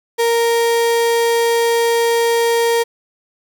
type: tone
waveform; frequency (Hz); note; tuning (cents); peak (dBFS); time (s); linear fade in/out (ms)
35% pulse; 465.3; A#4; -3; -11; 0.18-2.84; 20
effects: 8-bit